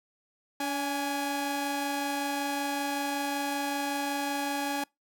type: tone pair together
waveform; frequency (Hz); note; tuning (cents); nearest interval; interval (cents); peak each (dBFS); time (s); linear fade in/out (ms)
sawtooth; 285.3 / 830.6; C#4 / G#5; +50 / 0; octave + perfect fifth; 1850; -28; 0.6-4.84; 5
effects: noise-tail reverb RT60 0.2 s tail -26 dB re dry